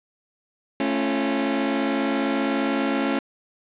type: chord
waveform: sawtooth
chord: A augmented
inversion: none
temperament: just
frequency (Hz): 220 / 275 / 343.8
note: A3 / C#4 / E#4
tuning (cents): 0 / -14 / -27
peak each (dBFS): -23 / -19 / -25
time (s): 0.8-3.19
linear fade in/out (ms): 2
effects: resampled to 8000 Hz + 7-bit